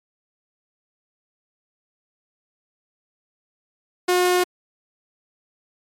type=tone; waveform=sawtooth; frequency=360 Hz; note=F#4; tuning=47 cents flat; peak=-12 dBFS; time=4.08-4.44 s; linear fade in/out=10 ms; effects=MP3 64 kbps